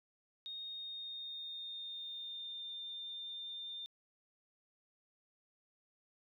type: tone with pitch glide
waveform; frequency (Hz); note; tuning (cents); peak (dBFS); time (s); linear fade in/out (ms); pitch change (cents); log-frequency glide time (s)
triangle; 3711 to 3605; A#7 to A7; -9 to +41; -39; 0.46-3.86; 0; -50; 0.68-2.71
effects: tanh soft clip ceiling -41 dBFS